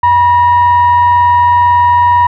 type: tone with frequency modulation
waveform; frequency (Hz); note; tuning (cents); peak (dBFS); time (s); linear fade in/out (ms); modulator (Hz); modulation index
sine; 968; B5; -35; -4; 0.03-2.27; 5; 878; 0.34
effects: tanh soft clip ceiling 0 dBFS